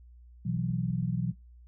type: chord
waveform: sine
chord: B suspended fourth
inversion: none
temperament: equal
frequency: 123.47 / 164.81 / 185 Hz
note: B2 / E3 / F#3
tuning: 0 / 0 / 0 cents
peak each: -32 dBFS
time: 0.45-1.32 s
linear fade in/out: 10 ms
type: clicks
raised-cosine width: 5 ms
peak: -35 dBFS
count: 4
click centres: 0.568 / 0.702 / 0.901 / 1.028 s
effects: noise-tail reverb RT60 0.2 s tail -19 dB re dry + added 60 Hz sine -50 dBFS peak until 1.67 s